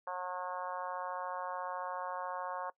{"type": "harmonic tone", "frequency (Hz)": 181.4, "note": "F#3", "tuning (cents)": -34, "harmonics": [3, 4, 5, 6, 7, 8, 9], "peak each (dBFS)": [-43, -44, -41, -42, -51, -50, -53], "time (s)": [0.07, 2.7], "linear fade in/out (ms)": 2, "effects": ["noise-tail reverb RT60 0.1 s tail -21 dB re dry"]}